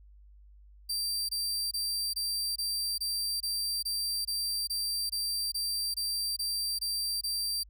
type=tone bursts; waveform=sawtooth; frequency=4699 Hz; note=D8; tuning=in tune; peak=-27 dBFS; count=16; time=0.89-7.635 s; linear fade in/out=10 ms; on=400 ms; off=23 ms; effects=added 50 Hz sine -52 dBFS peak until 7.69 s